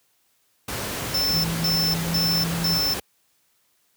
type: noise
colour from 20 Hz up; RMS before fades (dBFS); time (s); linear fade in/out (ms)
pink; -29; 0.68-3; 5
type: tone bursts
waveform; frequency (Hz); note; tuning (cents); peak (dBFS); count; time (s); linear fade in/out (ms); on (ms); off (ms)
square; 5320; E8; +15; -21; 4; 1.14-2.94; 5; 300; 200
type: tone with pitch glide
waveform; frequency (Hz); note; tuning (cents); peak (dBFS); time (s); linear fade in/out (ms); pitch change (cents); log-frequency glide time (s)
sine; 165.2 to 167.7; E3 to E3; +4 to +30; -25; 1.33-2.79; 10; +26; 1.92-2.08
effects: white hiss -66 dBFS RMS until 3.96 s + high-pass 60 Hz 12 dB/octave